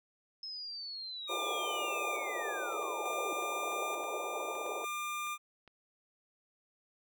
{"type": "linear sweep", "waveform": "sine", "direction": "down", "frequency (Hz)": [5200, 311.1], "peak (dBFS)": -40, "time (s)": [0.43, 3.33], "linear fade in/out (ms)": 2}
{"type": "tone with tremolo", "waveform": "25% pulse", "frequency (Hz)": 1200, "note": "D6", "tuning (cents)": 37, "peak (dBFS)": -32, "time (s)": [1.27, 5.38], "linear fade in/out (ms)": 50, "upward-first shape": "square", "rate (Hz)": 0.56, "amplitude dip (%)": 35}
{"type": "band-pass noise", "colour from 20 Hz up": "pink", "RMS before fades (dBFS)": -40, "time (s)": [1.29, 4.85], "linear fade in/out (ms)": 10, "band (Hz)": [370, 910], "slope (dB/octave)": 48}
{"type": "clicks", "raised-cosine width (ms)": 0.3, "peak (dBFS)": -40, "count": 11, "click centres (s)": [2.726, 2.825, 3.133, 3.425, 3.722, 3.938, 4.04, 4.553, 4.664, 5.27, 5.677]}
{"effects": []}